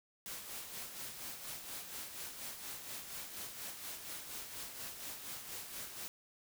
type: noise with tremolo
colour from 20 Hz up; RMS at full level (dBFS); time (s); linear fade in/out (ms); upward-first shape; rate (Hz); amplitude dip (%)
white; -44; 0.26-6.08; 0; sine; 4.2; 50
effects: none